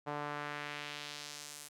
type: tone with band-pass filter sweep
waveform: sawtooth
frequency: 146.83 Hz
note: D3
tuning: in tune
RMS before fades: -43 dBFS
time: 0.06-1.69 s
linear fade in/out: 20 ms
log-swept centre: 840 to 9700 Hz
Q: 1.2
effects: none